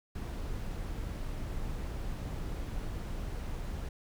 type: noise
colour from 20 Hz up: brown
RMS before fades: -37 dBFS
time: 0.15-3.89 s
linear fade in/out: 5 ms
effects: none